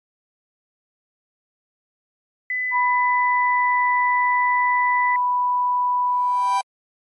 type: tone with pitch glide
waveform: sine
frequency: 2004 to 1986.7 Hz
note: B6 to B6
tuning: +25 to +10 cents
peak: -21 dBFS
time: 2.5-5.16 s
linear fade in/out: 2 ms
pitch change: -15 cents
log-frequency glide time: 2.88-3.87 s
type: tone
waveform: sine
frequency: 987.8 Hz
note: B5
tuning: in tune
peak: -17 dBFS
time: 2.71-6.62 s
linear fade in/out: 50 ms
type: tone with exponential growth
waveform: 45% pulse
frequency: 784 Hz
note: G5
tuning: in tune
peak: -21 dBFS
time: 6.05-6.61 s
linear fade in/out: 2 ms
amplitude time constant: 120 ms
effects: MP3 48 kbps